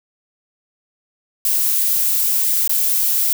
violet noise with dropouts, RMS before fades -17 dBFS, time 1.45-3.33 s, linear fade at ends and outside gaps 2 ms, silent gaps 2.676-2.694 s, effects none

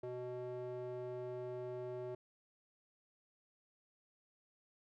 square tone with band-pass filter, 124.6 Hz, B2, 16 cents sharp, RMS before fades -44 dBFS, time 0.03-2.15 s, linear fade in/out 5 ms, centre 480 Hz, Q 8, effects none

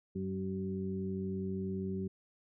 harmonic tone with a mistuned harmonic, 95.2 Hz, F#2, 50 cents sharp, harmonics 1 / 2 / 3 / 4, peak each -42 / -36 / -49 / -40 dBFS, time 0.15-2.08 s, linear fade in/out 10 ms, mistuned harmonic 3, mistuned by -18 cents, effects none

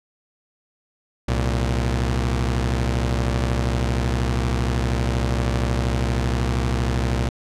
sawtooth tone pair together, 64.17 / 115.6 Hz, C2 / A#2, -33 / -14 cents, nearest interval minor seventh, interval 1019 cents, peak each -17 / -20 dBFS, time 1.28-7.29 s, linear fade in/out 5 ms, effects low-pass 8000 Hz 12 dB/octave

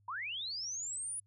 sine linear sweep, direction up, 909 to 9956 Hz, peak -37 dBFS, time 0.08-1.2 s, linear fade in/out 5 ms, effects added 101 Hz sine -66 dBFS peak until 1.26 s

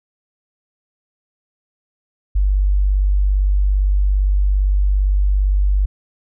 sine tone, 48.79 Hz, G1, 7 cents flat, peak -12 dBFS, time 2.35-5.86 s, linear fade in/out 10 ms, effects none

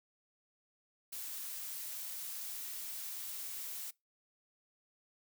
blue noise, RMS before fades -43 dBFS, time 1.12-3.91 s, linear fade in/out 10 ms, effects noise-tail reverb RT60 0.2 s tail -23 dB re dry

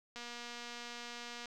click train, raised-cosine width 0.2 ms, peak -29 dBFS, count 311, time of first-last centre 0.16-1.457 s, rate 239 Hz, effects none

